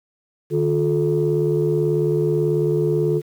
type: tone cluster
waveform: sine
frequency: 150.6 / 355.2 / 433.5 Hz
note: D3 / F4 / A4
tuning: +44 / +29 / -26 cents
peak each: -20 dBFS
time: 0.5-3.22 s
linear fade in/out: 50 ms
effects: tanh soft clip ceiling -9 dBFS + 8-bit